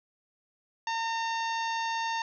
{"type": "harmonic tone", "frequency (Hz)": 911, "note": "A#5", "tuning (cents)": -40, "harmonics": [1, 2, 3, 4, 5, 6, 7], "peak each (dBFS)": [-30, -36, -40, -42, -44, -46, -47], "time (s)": [0.87, 2.22], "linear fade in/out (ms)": 2, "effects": []}